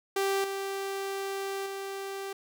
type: tone with level steps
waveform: sawtooth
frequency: 391.5 Hz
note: G4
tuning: 2 cents flat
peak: -22 / -28 / -31 dBFS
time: 0.16-2.33 s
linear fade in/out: 5 ms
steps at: 0.44 / 1.66 s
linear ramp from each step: 2 ms
effects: none